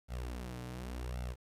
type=tone with flanger; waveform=sawtooth; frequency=61.7 Hz; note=B1; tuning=1 cent flat; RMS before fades=-41 dBFS; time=0.08-1.36 s; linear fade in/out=50 ms; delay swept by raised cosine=1.4 to 6.8 ms; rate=0.89 Hz; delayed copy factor=+0.95; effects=resampled to 32000 Hz + 11-bit